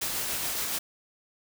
white noise with tremolo, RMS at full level -30 dBFS, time 0.01-0.79 s, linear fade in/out 10 ms, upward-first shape sine, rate 7.1 Hz, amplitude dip 25%, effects none

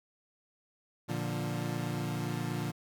30% pulse chord, Bb major, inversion none, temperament equal with one note detuned, 117.56 / 146.83 / 174.61 Hz, Bb2 / D3 / F3, +15 / 0 / 0 cents, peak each -34 / -34 / -35 dBFS, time 1.08-2.72 s, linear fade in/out 20 ms, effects none

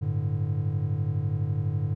triangle chord, G suspended second, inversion none, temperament equal, 98 / 110 / 146.83 Hz, G2 / A2 / D3, 0 / 0 / 0 cents, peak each -27 dBFS, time 0.01-1.95 s, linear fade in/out 20 ms, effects none

